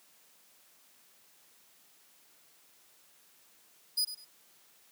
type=tone with echo; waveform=sawtooth; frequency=4960 Hz; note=D#8; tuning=6 cents flat; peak=-24 dBFS; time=3.97-4.05 s; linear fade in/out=10 ms; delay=100 ms; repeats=2; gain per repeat=-12 dB; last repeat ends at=4.25 s; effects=white hiss -63 dBFS RMS until 4.91 s + high-pass 150 Hz 12 dB/octave